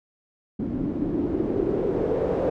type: noise with low-pass filter sweep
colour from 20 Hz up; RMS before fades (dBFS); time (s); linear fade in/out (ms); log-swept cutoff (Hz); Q
white; -25; 0.59-2.5; 10; 250 to 520; 4.2
effects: none